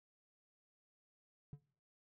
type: tone with exponential decay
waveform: triangle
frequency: 143.7 Hz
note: D3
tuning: 37 cents flat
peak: -40 dBFS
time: 1.53-1.62 s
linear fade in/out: 0 ms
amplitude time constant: 18 ms
effects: noise-tail reverb RT60 0.6 s tail -23 dB re dry + tanh soft clip ceiling -37 dBFS